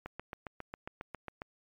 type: click train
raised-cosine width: 0.5 ms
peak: -25 dBFS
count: 11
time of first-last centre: 0.06-1.419 s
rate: 7.36 Hz
effects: MP3 96 kbps